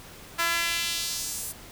sawtooth tone with high-pass filter sweep, 337.6 Hz, E4, 41 cents sharp, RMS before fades -29 dBFS, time 0.38-1.53 s, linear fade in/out 20 ms, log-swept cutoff 1300 to 9900 Hz, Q 1.3, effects pink hiss -46 dBFS RMS until 1.71 s

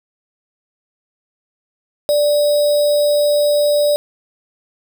sine tone with sample-and-hold, 587.3 Hz, D5, in tune, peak -11 dBFS, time 2.09-3.96 s, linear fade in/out 0 ms, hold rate 4410 Hz, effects none

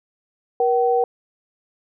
sine tone pair together, 477 / 763.3 Hz, A#4 / G5, +40 / -46 cents, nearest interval minor sixth, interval 814 cents, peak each -17 / -19 dBFS, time 0.6-1.04 s, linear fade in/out 2 ms, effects none

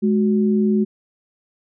sine tone pair together, 210.4 / 370 Hz, G#3 / F#4, +23 / 0 cents, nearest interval minor seventh, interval 977 cents, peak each -15 / -21 dBFS, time 0.02-0.85 s, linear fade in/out 20 ms, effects none

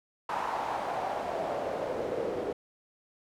pink noise with band-pass filter sweep, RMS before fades -33 dBFS, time 0.29-2.53 s, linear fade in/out 5 ms, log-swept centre 950 to 440 Hz, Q 3.3, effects none

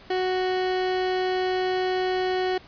30% pulse tone, 370 Hz, F#4, in tune, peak -20 dBFS, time 0.1-2.58 s, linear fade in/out 5 ms, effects pink hiss -49 dBFS RMS until 2.67 s + resampled to 11025 Hz

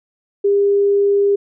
sine tone, 402.2 Hz, G4, 44 cents sharp, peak -11 dBFS, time 0.44-1.36 s, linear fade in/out 10 ms, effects none

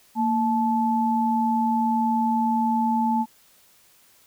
sine tone pair together, 230.4 / 870 Hz, A#3 / A5, -20 / -20 cents, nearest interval octave + major seventh, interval 2300 cents, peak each -22 dBFS, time 0.15-3.26 s, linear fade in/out 50 ms, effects white hiss -57 dBFS RMS until 4.26 s

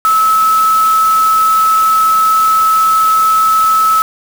sine tone in noise, 1300 Hz, E6, 24 cents flat, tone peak -7 dBFS, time 0.05-4.02 s, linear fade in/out 0 ms, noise white, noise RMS -24 dBFS, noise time 0.05-4.02 s, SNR +14 dB, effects none

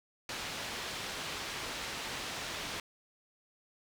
white low-pass noise, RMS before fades -40 dBFS, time 0.29-2.8 s, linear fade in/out 2 ms, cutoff 4200 Hz, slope 12 dB/octave, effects none

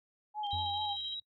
sine tone with vibrato, 830.6 Hz, G#5, in tune, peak -34 dBFS, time 0.34-0.97 s, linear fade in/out 50 ms, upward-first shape sine, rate 4.7 Hz, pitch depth 42 cents each way
sine tone with tremolo, 3164 Hz, G7, 15 cents sharp, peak -38 dBFS, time 0.43-1.15 s, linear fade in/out 10 ms, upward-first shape square, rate 13 Hz, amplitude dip 50%
sine tone, 3850 Hz, B7, 45 cents flat, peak -37 dBFS, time 0.51-1.2 s, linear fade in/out 5 ms
triangle tone with exponential decay, 87.31 Hz, F2, in tune, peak -34 dBFS, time 0.53-1.22 s, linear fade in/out 0 ms, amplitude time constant 150 ms
effects noise-tail reverb RT60 0.1 s tail -25 dB re dry

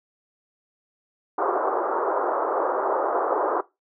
pink band-pass noise, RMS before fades -24 dBFS, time 1.38-3.61 s, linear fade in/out 5 ms, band 360 to 1300 Hz, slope 48 dB/octave, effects noise-tail reverb RT60 0.2 s tail -18 dB re dry

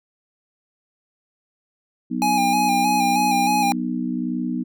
sine chord, B major, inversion second, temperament just, 185.21 / 246.9 / 308.7 Hz, F#3 / B3 / D#4, +2 / 0 / -14 cents, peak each -28 / -24 / -28 dBFS, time 2.1-4.64 s, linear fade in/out 20 ms
square tone with vibrato, 820 Hz, G#5, 22 cents flat, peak -18 dBFS, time 2.22-3.72 s, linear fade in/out 0 ms, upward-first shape square, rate 3.2 Hz, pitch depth 35 cents each way
effects none

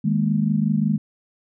sine chord, D# suspended fourth, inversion none, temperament equal with one note detuned, 157.64 / 207.7 / 233.1 Hz, D#3 / G#3 / A#3, +23 / 0 / 0 cents, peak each -22 / -20 / -25 dBFS, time 0.04-0.98 s, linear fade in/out 10 ms, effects none

